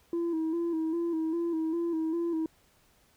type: tone with vibrato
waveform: sine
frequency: 329.7 Hz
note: E4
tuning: in tune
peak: -25 dBFS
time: 0.13-2.46 s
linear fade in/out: 2 ms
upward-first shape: square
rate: 2.5 Hz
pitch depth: 51 cents each way
effects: tanh soft clip ceiling -26 dBFS + pink hiss -65 dBFS RMS until 3.16 s